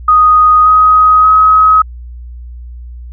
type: tone with pitch steps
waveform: sine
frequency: 1244.5 / 1258.2 / 1272.1 Hz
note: D#6 / D#6 / D#6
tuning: 0 / +19 / +38 cents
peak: -3 dBFS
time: 0.08-1.82 s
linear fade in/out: 5 ms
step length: 580 ms
effects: added 60 Hz sine -25 dBFS peak until 3.12 s